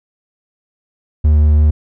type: tone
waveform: triangle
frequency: 75.5 Hz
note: D2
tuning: 48 cents sharp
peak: -5 dBFS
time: 1.24-1.71 s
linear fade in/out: 10 ms
effects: none